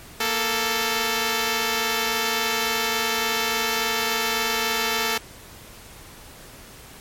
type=tone pair together; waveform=5% pulse; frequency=232.1 / 440.7 Hz; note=A#3 / A4; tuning=-7 / +3 cents; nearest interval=major seventh; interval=1110 cents; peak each=-16 / -11 dBFS; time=0.2-5.18 s; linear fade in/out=5 ms; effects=pink hiss -44 dBFS RMS until 7 s + MP3 64 kbps